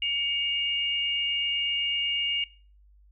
sine tone pair together, 2254 / 2835 Hz, C#7 / F7, +28 / +25 cents, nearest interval major third, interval 397 cents, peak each -33 / -26 dBFS, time 0.02-2.44 s, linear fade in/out 2 ms, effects noise-tail reverb RT60 0.4 s tail -20 dB re dry + added 50 Hz sine -54 dBFS peak until 3.11 s

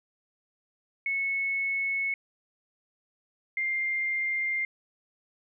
sine tone pair in turn, 2200 / 2105 Hz, C#7 / C7, -14 / +10 cents, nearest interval minor second, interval 76 cents, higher first, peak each -26 dBFS, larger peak neither, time 1.06-2.14 / 3.57-4.65 s, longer neither, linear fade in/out 2 ms, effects none

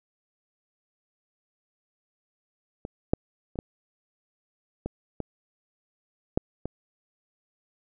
clicks, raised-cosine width 2 ms, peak -21 / -7 / -28 / -15 / -17 / -17 / -8 / -18 dBFS, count 8, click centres 2.851 / 3.135 / 3.557 / 3.589 / 4.86 / 5.203 / 6.375 / 6.656 s, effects none

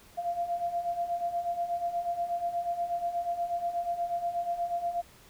sine beating tone pair, 687 / 695.3 Hz, F5 / F5, -29 / -8 cents, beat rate 8.3 Hz, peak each -35 / -30 dBFS, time 0.17-5.02 s, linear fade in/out 20 ms, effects pink hiss -56 dBFS RMS until 5.29 s

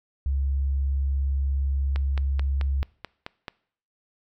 sine tone, 68.5 Hz, C#2, 20 cents flat, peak -22 dBFS, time 0.26-2.83 s, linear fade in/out 0 ms
click train, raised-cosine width 0.3 ms, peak -17 dBFS, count 8, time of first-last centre 1.96-3.482 s, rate 4.6 Hz
effects noise-tail reverb RT60 0.6 s tail -23 dB re dry

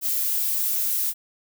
violet noise, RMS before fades -24 dBFS, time 0.01-1.14 s, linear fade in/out 50 ms, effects none

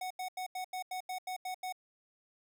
square tone bursts, 740 Hz, F#5, in tune, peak -37 dBFS, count 10, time 0.01-1.725 s, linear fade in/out 5 ms, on 95 ms, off 85 ms, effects none

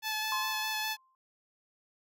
10% pulse tone with vibrato, 865 Hz, A5, 30 cents flat, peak -23 dBFS, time 0.02-0.97 s, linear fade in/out 50 ms, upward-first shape square, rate 4.9 Hz, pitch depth 10 cents each way
sine tone with exponential decay, 1046.5 Hz, C6, in tune, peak -30 dBFS, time 0.32-1.15 s, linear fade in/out 1 ms, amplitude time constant 180 ms
effects none

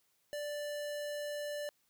square tone, 587.3 Hz, D5, in tune, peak -38 dBFS, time 0.33-1.69 s, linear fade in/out 0 ms, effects white hiss -75 dBFS RMS until 1.89 s

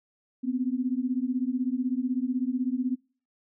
sine beating tone pair, 246.1 / 262.1 Hz, B3 / C4, -6 / +3 cents, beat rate 16 Hz, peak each -28 dBFS, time 0.43-2.96 s, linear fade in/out 20 ms, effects noise-tail reverb RT60 0.4 s tail -25 dB re dry

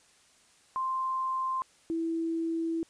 sine tone pair in turn, 1046.5 / 329 Hz, C6 / E4, 0 / -3 cents, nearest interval octave + minor sixth, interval 2003 cents, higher first, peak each -28 dBFS, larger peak neither, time 0.76-1.62 / 1.9-2.83 s, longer second, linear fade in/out 0 ms, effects white hiss -62 dBFS RMS until 2.89 s + resampled to 22050 Hz

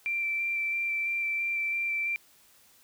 sine tone with vibrato, 2349 Hz, D7, in tune, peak -27 dBFS, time 0.06-2.16 s, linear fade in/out 0 ms, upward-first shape square, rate 3 Hz, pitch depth 9 cents each way, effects white hiss -60 dBFS RMS until 2.83 s

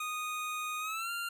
25% pulse tone with pitch glide, 1239 to 1390.7 Hz, D#6 to F6, -8 to -8 cents, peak -31 dBFS, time 0-1.29 s, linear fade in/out 5 ms, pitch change +200 cents, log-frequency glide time 0.8-1.11 s, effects none

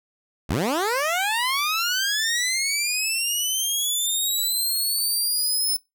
15% pulse linear sweep, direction up, 53.5 to 5274 Hz, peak -15 dBFS, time 0.49-5.77 s, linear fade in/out 10 ms, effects noise-tail reverb RT60 0.2 s tail -24 dB re dry

